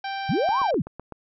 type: harmonic tone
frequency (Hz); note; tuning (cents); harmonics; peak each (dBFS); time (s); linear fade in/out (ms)
784; G5; 0; 1 / 2 / 3 / 4 / 5 / 6 / 7; -29 / -35 / -39 / -41 / -43 / -45 / -46; 0.04-0.71; 5
type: linear two-way sweep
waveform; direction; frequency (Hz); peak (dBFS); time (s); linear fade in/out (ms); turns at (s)
sine; up then down; 110 to 1141 to 110; -20; 0.29-0.82; 5; 0.6
type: click train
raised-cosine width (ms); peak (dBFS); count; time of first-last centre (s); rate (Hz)
1; -22; 6; 0.49-1.123; 7.9
effects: none